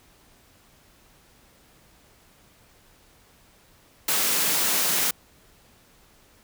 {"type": "high-pass noise", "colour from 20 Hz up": "white", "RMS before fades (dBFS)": -23, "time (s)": [4.08, 5.11], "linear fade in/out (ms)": 5, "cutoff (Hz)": 140, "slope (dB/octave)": 96, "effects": ["pink hiss -57 dBFS RMS until 6.43 s"]}